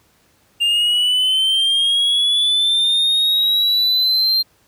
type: linear sweep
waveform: triangle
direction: up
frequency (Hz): 2794 to 4183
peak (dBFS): -12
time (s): 0.6-4.43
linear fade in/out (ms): 20
effects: pink hiss -57 dBFS RMS until 4.67 s + high-pass 60 Hz 12 dB/octave